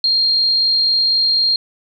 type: tone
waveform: sine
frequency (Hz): 4214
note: C8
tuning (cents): +12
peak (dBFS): -12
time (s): 0.04-1.56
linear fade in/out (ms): 2
effects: none